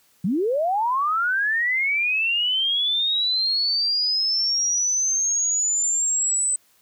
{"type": "linear sweep", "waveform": "sine", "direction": "up", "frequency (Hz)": [159.9, 8090], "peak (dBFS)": -19, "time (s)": [0.24, 6.56], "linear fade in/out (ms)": 5, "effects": ["white hiss -60 dBFS RMS until 6.81 s", "high-pass 80 Hz 12 dB/octave"]}